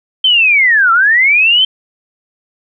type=linear two-way sweep; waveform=sine; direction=down then up; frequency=3136 to 1316 to 3136 Hz; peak=-6 dBFS; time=0.24-1.65 s; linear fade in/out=5 ms; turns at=0.92 s; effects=none